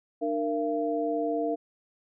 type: tone cluster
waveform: sine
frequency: 300.4 / 464.4 / 679 Hz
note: D4 / A#4 / F5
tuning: +39 / -7 / -49 cents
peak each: -30 dBFS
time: 0.21-1.56 s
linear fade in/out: 20 ms
effects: none